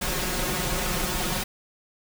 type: noise with comb filter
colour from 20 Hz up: pink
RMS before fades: -27 dBFS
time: 0.01-1.44 s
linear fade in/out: 10 ms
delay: 5.5 ms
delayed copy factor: +0.95
effects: none